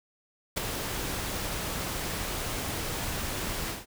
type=noise with ADSR envelope; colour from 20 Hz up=pink; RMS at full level=-26 dBFS; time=0.56-3.86 s; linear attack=17 ms; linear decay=7 ms; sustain=-7 dB; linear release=170 ms; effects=none